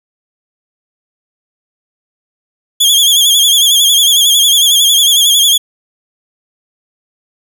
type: tone with vibrato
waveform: sawtooth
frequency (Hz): 3322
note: G#7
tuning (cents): 0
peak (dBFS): -3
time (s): 2.8-5.58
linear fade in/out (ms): 10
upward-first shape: sine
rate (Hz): 11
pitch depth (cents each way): 77
effects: none